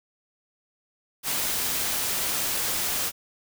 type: noise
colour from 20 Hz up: white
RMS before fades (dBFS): -27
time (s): 1.23-3.12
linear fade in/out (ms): 50
effects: none